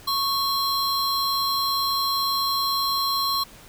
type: tone pair together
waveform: square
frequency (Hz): 1105 / 4119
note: C#6 / C8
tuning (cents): -6 / -28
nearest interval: octave + major seventh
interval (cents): 2278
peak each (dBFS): -25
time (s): 0.07-3.44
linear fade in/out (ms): 10
effects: pink hiss -47 dBFS RMS until 3.68 s